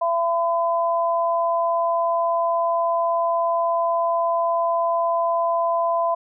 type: tone pair together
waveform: sine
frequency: 675 / 1011.4 Hz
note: E5 / B5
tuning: +41 / +41 cents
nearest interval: perfect fifth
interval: 700 cents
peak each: -20 / -22 dBFS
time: 0.01-6.15 s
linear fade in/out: 10 ms
effects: none